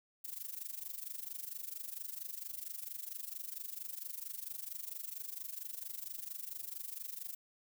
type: noise with amplitude modulation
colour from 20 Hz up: violet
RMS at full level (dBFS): -41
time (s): 0.24-7.35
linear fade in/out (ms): 10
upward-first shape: sine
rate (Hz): 24.4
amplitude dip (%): 85
effects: none